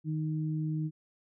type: tone pair together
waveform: sine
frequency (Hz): 155.36 / 311.1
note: D#3 / D#4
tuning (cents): -2 / 0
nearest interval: octave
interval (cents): 1202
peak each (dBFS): -30 / -37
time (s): 0.04-0.91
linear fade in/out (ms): 50
effects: none